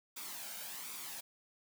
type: noise with flanger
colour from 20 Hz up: white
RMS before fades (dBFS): -45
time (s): 0.16-1.21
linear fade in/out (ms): 10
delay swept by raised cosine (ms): 0.84 to 1.35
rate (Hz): 1.3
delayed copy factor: +0.55
effects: high-pass 200 Hz 12 dB/octave